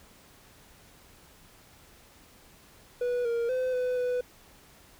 triangle tone with pitch steps, 489.4 / 468 / 511 / 501 / 495.6 Hz, B4 / A#4 / C5 / B4 / B4, -16 / +7 / -41 / +25 / +6 cents, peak -24 dBFS, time 3.01-4.21 s, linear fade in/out 5 ms, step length 240 ms, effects pink hiss -56 dBFS RMS until 4.99 s

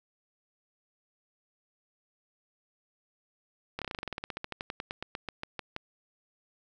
slowing click train, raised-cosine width 0.3 ms, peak -19 dBFS, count 26, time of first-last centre 3.79-5.764 s, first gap 27 ms, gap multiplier 1.08, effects none

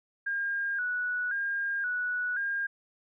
sine tone with vibrato, 1541 Hz, G6, 30 cents flat, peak -28 dBFS, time 0.26-2.67 s, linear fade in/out 10 ms, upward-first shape square, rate 0.95 Hz, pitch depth 78 cents each way, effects none

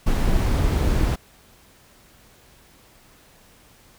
brown noise with amplitude modulation, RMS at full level -18 dBFS, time 0.06-1.16 s, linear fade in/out 10 ms, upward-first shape sine, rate 288 Hz, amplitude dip 30%, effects pink hiss -53 dBFS RMS until 3.98 s

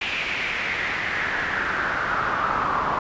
brown noise with band-pass filter sweep, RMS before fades -25 dBFS, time 0.01-2.99 s, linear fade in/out 5 ms, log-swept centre 2600 to 1100 Hz, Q 3.8, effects resampled to 16000 Hz

